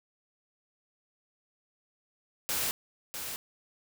white noise with echo, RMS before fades -31 dBFS, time 2.49-2.71 s, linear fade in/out 0 ms, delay 650 ms, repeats 1, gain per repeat -7 dB, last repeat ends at 3.36 s, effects none

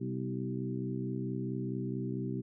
harmonic tone with a mistuned harmonic, 64.5 Hz, C2, 24 cents flat, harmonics 2 / 3 / 4 / 5 / 6, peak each -37 / -39 / -40 / -41 / -42 dBFS, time 0-2.42 s, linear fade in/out 20 ms, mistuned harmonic 4, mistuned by -35 cents, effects none

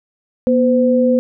sine tone pair together, 241.2 / 511 Hz, B3 / C5, -41 / -41 cents, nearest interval octave + minor second, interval 1300 cents, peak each -13 dBFS, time 0.47-1.19 s, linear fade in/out 0 ms, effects none

